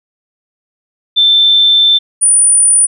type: tone pair in turn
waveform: sine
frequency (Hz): 3549 / 9431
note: A7 / D9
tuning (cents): +14 / +6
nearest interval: octave + perfect fourth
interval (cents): 1692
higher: second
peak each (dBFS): -5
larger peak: neither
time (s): 1.16-1.99 / 2.21-2.87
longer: first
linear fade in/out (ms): 20
effects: none